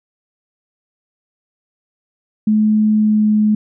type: tone with pitch glide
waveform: sine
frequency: 214.3 to 212.7 Hz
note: A3 to G#3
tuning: -45 to +42 cents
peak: -10 dBFS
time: 2.47-3.55 s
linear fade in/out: 5 ms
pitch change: -13 cents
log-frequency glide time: 2.92-3.3 s
effects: none